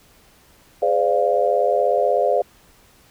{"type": "chord", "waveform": "sine", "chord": "D half-diminished seventh", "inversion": "second", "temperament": "equal with one note detuned", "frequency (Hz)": [415.3, 511, 587.3, 698.5], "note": ["Ab4", "C5", "D5", "F5"], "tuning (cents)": [0, -41, 0, 0], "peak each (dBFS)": [-23, -20, -20, -21], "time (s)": [0.82, 2.42], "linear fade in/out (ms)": 5, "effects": ["pink hiss -53 dBFS RMS until 3.1 s"]}